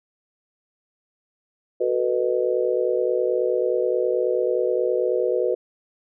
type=chord; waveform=sine; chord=B dominant seventh; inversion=second; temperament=just; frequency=370.4 / 444.5 / 493.9 / 617.4 Hz; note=F#4 / A4 / B4 / D#5; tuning=+2 / +18 / 0 / -14 cents; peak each=-24 / -27 / -22 / -28 dBFS; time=1.8-5.55 s; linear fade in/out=10 ms; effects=none